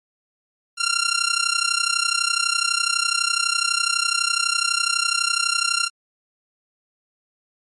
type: tone with amplitude modulation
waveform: 10% pulse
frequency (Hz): 1381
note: F6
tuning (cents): -20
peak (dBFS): -7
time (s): 0.77-5.9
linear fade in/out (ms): 50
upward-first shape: sine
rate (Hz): 32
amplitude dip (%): 85
effects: MP3 48 kbps